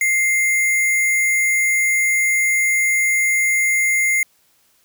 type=tone with sample-and-hold; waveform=sine; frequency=2100 Hz; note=C7; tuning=6 cents sharp; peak=-14 dBFS; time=0.01-4.23 s; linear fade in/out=2 ms; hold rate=8820 Hz; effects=white hiss -59 dBFS RMS until 4.84 s